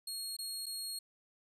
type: tone with dropouts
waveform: 25% pulse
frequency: 4291 Hz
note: C8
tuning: 43 cents sharp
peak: -34 dBFS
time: 0.07-0.99 s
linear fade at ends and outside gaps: 5 ms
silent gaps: 0.367-0.387 / 0.659-0.664 s
effects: none